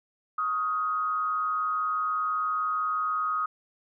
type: tone with frequency modulation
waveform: sine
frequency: 1253 Hz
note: D#6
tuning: 12 cents sharp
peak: -25 dBFS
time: 0.38-3.46 s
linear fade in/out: 5 ms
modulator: 145 Hz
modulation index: 0.47
effects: none